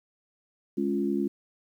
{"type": "chord", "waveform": "sine", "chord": "Db major", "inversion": "second", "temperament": "equal", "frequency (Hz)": [207.7, 277.2, 349.2], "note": ["Ab3", "Db4", "F4"], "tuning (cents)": [0, 0, 0], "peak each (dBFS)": -29, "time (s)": [0.77, 1.28], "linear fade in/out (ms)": 10, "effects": ["10-bit"]}